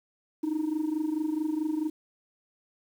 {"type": "tone with amplitude modulation", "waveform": "sine", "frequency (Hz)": 310, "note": "D#4", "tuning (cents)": -6, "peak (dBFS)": -21, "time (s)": [0.43, 1.9], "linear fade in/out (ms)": 10, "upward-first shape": "sine", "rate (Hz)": 24.6, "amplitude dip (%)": 80, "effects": ["tanh soft clip ceiling -23 dBFS", "9-bit"]}